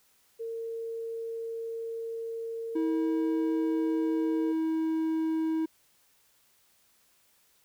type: tone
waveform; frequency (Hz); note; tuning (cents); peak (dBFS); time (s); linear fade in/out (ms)
sine; 456.5; A#4; -36; -33; 0.39-4.53; 20
type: tone with pitch glide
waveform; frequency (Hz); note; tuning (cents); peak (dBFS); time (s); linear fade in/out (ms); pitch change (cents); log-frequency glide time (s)
triangle; 321.9 to 320; E4 to D#4; -41 to +49; -24; 2.75-5.66; 10; -10; 3.2-5.48
effects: white hiss -66 dBFS RMS until 7.64 s

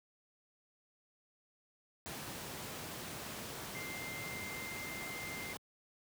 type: tone in noise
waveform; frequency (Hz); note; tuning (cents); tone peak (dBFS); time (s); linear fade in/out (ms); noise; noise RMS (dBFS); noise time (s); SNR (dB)
sine; 2093; C7; 0; -44; 3.75-5.53; 0; pink; -44; 2.06-5.57; -3
effects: high-pass 100 Hz 12 dB/octave

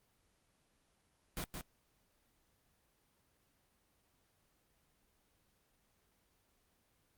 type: noise with echo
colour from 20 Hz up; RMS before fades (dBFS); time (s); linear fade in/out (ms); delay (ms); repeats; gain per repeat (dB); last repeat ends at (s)
pink; -40; 1.37-1.44; 0; 170; 1; -4; 1.61
effects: pink hiss -75 dBFS RMS until 7.17 s + Opus 24 kbps

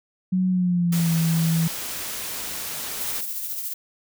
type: tone with pitch glide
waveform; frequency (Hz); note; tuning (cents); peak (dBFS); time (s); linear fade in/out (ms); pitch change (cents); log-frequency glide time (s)
sine; 185 to 163.87; F#3 to E3; 0 to -10; -18; 0.32-1.68; 10; -210; 0.49-1.16
type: noise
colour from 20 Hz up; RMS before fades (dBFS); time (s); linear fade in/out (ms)
white; -31; 0.92-3.21; 5
type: noise with tremolo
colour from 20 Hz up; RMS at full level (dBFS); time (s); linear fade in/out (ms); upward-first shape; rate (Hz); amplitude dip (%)
violet; -28; 3-3.74; 10; triangle; 14; 45
effects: none

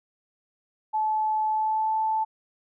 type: tone with pitch glide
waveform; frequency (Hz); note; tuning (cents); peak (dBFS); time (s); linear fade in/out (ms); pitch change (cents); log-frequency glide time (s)
sine; 865 to 876.6; A5 to A5; -30 to -7; -22; 0.93-2.25; 20; +23; 1.48-1.95
effects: none

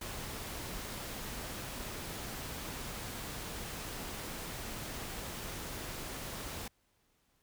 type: noise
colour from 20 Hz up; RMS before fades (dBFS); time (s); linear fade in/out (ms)
pink; -42; 0.01-6.68; 5
effects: pink hiss -74 dBFS RMS until 7.42 s

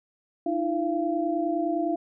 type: tone cluster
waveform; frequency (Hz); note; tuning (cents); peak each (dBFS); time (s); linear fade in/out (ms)
sine; 307.3 / 337.1 / 684; D#4 / E4 / F5; -21 / +39 / -36; -28; 0.46-1.96; 5
effects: none

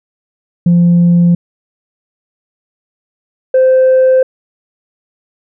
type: tone pair in turn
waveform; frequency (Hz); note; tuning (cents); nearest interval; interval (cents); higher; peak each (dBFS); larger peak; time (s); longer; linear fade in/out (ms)
sine; 173.2 / 519; F3 / C5; -14 / -14; octave + perfect fifth; 1900; second; -3; neither; 0.66-1.35 / 3.54-4.23; neither; 5
effects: tanh soft clip ceiling -3 dBFS

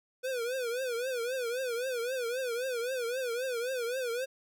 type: tone with vibrato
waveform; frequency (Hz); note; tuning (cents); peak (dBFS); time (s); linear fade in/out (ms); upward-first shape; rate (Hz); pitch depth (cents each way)
square; 493.9; B4; 0; -32; 0.23-4.26; 20; triangle; 3.8; 150
effects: none

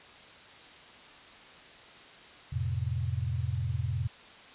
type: chord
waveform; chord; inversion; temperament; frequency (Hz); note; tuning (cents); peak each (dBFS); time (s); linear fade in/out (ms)
sine; F major; none; equal with one note detuned; 87.31 / 110 / 129.53; F2 / A2 / C3; 0 / 0 / -17; -33 / -33 / -33; 2.52-4.08; 10
effects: white hiss -51 dBFS RMS until 4.54 s + resampled to 8000 Hz

